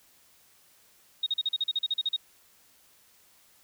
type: tone bursts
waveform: sine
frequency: 3737 Hz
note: A#7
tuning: 4 cents sharp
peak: -24 dBFS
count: 13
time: 1.23-2.164 s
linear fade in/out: 5 ms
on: 34 ms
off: 41 ms
effects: white hiss -61 dBFS RMS until 3.63 s